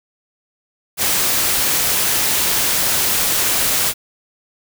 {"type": "noise", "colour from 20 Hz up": "white", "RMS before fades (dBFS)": -17, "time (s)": [0.97, 3.94], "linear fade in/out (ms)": 50, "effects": []}